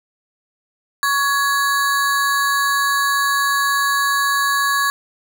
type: ring-modulated tone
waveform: square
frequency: 1396.9 Hz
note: F6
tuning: in tune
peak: -13 dBFS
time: 1.03-4.9 s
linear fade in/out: 0 ms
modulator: 281 Hz
effects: none